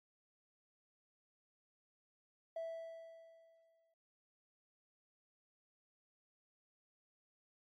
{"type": "tone with exponential decay", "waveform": "triangle", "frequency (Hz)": 658, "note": "E5", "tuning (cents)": -3, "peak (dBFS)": -36, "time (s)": [2.56, 3.94], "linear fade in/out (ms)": 5, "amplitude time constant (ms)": 300, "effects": ["tanh soft clip ceiling -36 dBFS", "AAC 48 kbps"]}